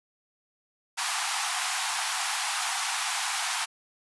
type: high-pass noise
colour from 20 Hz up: pink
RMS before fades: -29 dBFS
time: 0.97-3.66 s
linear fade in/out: 20 ms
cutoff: 720 Hz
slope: 96 dB/octave
effects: resampled to 24000 Hz